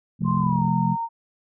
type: chord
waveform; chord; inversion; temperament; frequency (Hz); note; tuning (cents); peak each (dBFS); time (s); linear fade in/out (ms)
sine; F major; second; just; 130.96 / 174.61 / 218.3; C3 / F3 / A3; +2 / 0 / -13; -25 / -22 / -26; 0.19-0.97; 50
type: click train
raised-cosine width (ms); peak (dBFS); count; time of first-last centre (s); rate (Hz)
3; -27; 16; 0.22-0.682; 32.5
type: tone with pitch glide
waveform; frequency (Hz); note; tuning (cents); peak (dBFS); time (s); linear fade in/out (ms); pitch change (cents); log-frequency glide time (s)
sine; 1046.5 to 921.6; C6 to A#5; 0 to -20; -24; 0.24-1.09; 50; -220; 0.37-0.64
effects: none